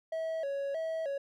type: tone with vibrato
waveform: triangle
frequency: 600 Hz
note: D5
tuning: 37 cents sharp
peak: -30 dBFS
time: 0.12-1.18 s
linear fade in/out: 5 ms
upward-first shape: square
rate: 1.6 Hz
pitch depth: 130 cents each way
effects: none